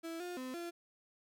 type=tone with pitch steps; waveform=35% pulse; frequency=329.8 / 355.1 / 256.9 / 343.1 Hz; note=E4 / F4 / C4 / F4; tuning=+1 / +29 / -32 / -31 cents; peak=-39 dBFS; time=0.03-0.71 s; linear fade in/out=20 ms; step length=170 ms; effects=none